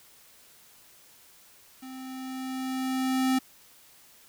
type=tone with level ramp; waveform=square; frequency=260.7 Hz; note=C4; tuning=6 cents flat; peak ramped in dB=-41 to -22 dBFS; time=1.82-3.39 s; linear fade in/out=10 ms; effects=white hiss -56 dBFS RMS until 4.28 s